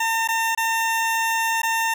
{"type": "tone with dropouts", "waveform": "20% pulse", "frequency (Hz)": 906, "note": "A#5", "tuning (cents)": -50, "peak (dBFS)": -15, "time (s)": [0, 1.94], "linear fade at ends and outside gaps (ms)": 5, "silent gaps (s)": [[0.276, 0.286], [0.55, 0.575], [1.619, 1.631]], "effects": []}